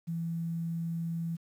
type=tone; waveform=sine; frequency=166.7 Hz; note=E3; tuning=20 cents sharp; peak=-31 dBFS; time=0.07-1.37 s; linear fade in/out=20 ms; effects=10-bit